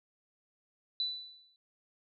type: tone with exponential decay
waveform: sine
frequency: 3979 Hz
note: B7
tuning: 12 cents sharp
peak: -28 dBFS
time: 1-1.56 s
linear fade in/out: 1 ms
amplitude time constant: 120 ms
effects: none